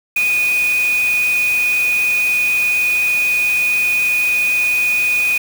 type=tone in noise; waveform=sine; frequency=2476 Hz; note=D#7; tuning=9 cents flat; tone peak=-13 dBFS; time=0.16-5.38 s; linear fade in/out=5 ms; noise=white; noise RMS=-28 dBFS; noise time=0.16-5.38 s; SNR=+12 dB; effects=none